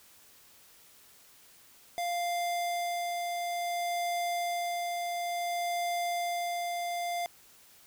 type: tone with tremolo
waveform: square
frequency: 697 Hz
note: F5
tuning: 4 cents flat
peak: -30 dBFS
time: 1.98-7.26 s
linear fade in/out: 0 ms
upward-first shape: sine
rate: 0.57 Hz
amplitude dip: 25%
effects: white hiss -58 dBFS RMS until 7.86 s